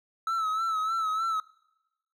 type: tone with vibrato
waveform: triangle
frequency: 1307 Hz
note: E6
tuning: 15 cents flat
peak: -24 dBFS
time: 0.27-1.4 s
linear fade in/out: 2 ms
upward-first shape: sine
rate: 3.3 Hz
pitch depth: 54 cents each way
effects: noise-tail reverb RT60 1.0 s tail -24 dB re dry